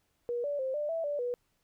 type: tone with pitch steps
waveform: sine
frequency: 479.5 / 577 / 525 / 593 / 658 / 582 / 488.2 Hz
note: A#4 / D5 / C5 / D5 / E5 / D5 / B4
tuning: +49 / -31 / +6 / +17 / -3 / -16 / -20 cents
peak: -30 dBFS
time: 0.29-1.34 s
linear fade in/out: 0 ms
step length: 150 ms
effects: pink hiss -75 dBFS RMS until 1.63 s